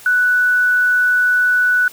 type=tone; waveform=sine; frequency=1483 Hz; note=F#6; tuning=4 cents sharp; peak=-11 dBFS; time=0.06-1.88 s; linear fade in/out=2 ms; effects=white hiss -40 dBFS RMS until 1.92 s